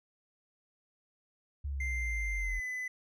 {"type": "linear sweep", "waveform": "sine", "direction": "down", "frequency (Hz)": [72.4, 41.2], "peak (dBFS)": -33, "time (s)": [1.64, 2.6], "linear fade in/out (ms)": 10}
{"type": "tone with pitch glide", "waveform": "triangle", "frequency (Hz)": [2091, 2008], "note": ["C7", "B6"], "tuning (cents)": [-2, 28], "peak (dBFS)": -33, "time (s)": [1.8, 2.88], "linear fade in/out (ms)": 5, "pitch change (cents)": -70, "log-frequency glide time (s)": [2.38, 2.62]}
{"effects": []}